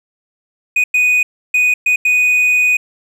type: tone bursts at uneven times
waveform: triangle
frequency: 2484 Hz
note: D#7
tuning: 3 cents flat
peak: -8 dBFS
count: 5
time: 0.76-0.84 / 0.94-1.23 / 1.54-1.74 / 1.86-1.96 / 2.05-2.77 s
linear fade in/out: 5 ms
effects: none